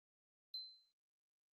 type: tone with exponential decay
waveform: sine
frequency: 4079 Hz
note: C8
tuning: 45 cents flat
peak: -40 dBFS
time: 0.54-0.92 s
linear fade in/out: 1 ms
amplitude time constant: 82 ms
effects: tanh soft clip ceiling -37 dBFS + Opus 24 kbps